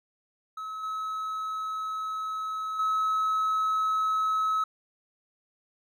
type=tone with level steps; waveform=triangle; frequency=1288 Hz; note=E6; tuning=41 cents flat; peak=-32 / -28 / -21 dBFS; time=0.57-4.64 s; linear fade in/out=5 ms; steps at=0.83 / 2.79 s; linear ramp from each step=5 ms; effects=tanh soft clip ceiling -18 dBFS